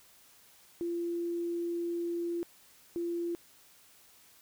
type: tone bursts at uneven times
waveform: sine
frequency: 342.7 Hz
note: F4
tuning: 33 cents flat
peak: -31 dBFS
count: 2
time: 0.81-2.43 / 2.96-3.35 s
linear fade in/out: 0 ms
effects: white hiss -60 dBFS RMS until 4.41 s

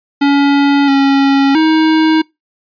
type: tone with pitch steps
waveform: square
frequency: 282.3 / 275.2 / 316.3 Hz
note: C#4 / C#4 / D#4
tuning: +32 / -12 / +29 cents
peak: -8 dBFS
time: 0.21-2.22 s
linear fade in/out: 10 ms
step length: 670 ms
effects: noise-tail reverb RT60 0.2 s tail -25 dB re dry + resampled to 11025 Hz

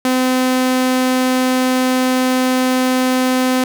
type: tone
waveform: sawtooth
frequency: 256.1 Hz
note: C4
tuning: 37 cents flat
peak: -9 dBFS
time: 0.05-3.64 s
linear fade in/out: 2 ms
effects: none

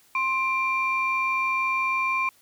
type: tone pair together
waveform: sine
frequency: 1051 / 2369 Hz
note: C6 / D7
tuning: +7 / +14 cents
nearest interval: octave + major second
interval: 1407 cents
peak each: -24 dBFS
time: 0.15-2.29 s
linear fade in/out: 2 ms
effects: tanh soft clip ceiling -15 dBFS + white hiss -59 dBFS RMS until 2.41 s

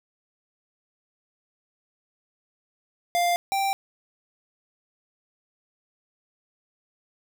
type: tone pair in turn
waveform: square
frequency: 698.5 / 784 Hz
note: F5 / G5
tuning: 0 / 0 cents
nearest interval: major second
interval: 200 cents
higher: second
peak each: -21 / -23 dBFS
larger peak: first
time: 3.15-3.36 / 3.52-3.73 s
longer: neither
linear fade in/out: 0 ms
effects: none

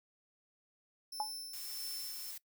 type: tone with tremolo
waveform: sawtooth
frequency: 5320 Hz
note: E8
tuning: 15 cents sharp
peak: -38 dBFS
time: 1.12-2.31 s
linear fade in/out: 5 ms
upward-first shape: sine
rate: 1.6 Hz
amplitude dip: 50%
type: tone with exponential decay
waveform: sine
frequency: 859 Hz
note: A5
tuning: 42 cents flat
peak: -29 dBFS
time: 1.2-1.32 s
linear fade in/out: 1 ms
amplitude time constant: 24 ms
type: noise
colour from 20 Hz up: blue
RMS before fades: -46 dBFS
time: 1.53-2.38 s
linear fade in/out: 5 ms
effects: noise-tail reverb RT60 0.1 s tail -21 dB re dry

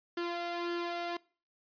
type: tone with flanger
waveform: sawtooth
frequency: 345.4 Hz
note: F4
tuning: 19 cents flat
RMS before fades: -36 dBFS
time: 0.17-1.17 s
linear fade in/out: 5 ms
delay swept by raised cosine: 0.63 to 1.55 ms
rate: 1.8 Hz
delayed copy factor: +0.55
effects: noise-tail reverb RT60 0.4 s tail -23 dB re dry + resampled to 11025 Hz

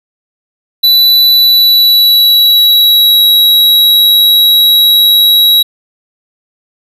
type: tone with pitch glide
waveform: square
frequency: 3971 to 3867 Hz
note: B7 to B7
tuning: +9 to -37 cents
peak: -4 dBFS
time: 0.83-5.63 s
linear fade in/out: 10 ms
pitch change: -46 cents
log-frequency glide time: 1.3-3.24 s
effects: none

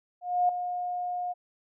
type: tone with ADSR envelope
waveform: sine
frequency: 716 Hz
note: F5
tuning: 43 cents sharp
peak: -19 dBFS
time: 0.21-1.34 s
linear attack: 280 ms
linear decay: 3 ms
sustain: -10 dB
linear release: 27 ms
effects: none

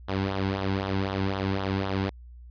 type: tone with flanger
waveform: sawtooth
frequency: 96.7 Hz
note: G2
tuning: 23 cents flat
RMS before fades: -28 dBFS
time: 0.08-2.1 s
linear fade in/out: 10 ms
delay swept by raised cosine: 0.41 to 1.71 ms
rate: 3.9 Hz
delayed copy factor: -0.65
effects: added 60 Hz sine -43 dBFS peak until 2.5 s + resampled to 11025 Hz

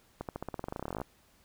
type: accelerating click train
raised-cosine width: 1 ms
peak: -22 dBFS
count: 22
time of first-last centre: 0.21-1.016 s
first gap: 78 ms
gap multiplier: 0.92
effects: pink hiss -65 dBFS RMS until 1.44 s

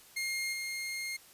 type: tone with level steps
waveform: sawtooth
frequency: 2132 Hz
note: C7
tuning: 32 cents sharp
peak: -29 / -32 dBFS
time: 0.16-1.17 s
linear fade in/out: 10 ms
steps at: 0.52 s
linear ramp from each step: 20 ms
effects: white hiss -57 dBFS RMS until 1.33 s + resampled to 32000 Hz

